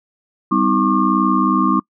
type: tone cluster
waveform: sine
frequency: 195.8 / 255.2 / 316.1 / 1086 / 1189 Hz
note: G3 / C4 / D#4 / C#6 / D6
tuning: -2 / -43 / +27 / -36 / +21 cents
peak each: -19 dBFS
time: 0.51-1.8 s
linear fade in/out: 10 ms
effects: noise-tail reverb RT60 0.1 s tail -26 dB re dry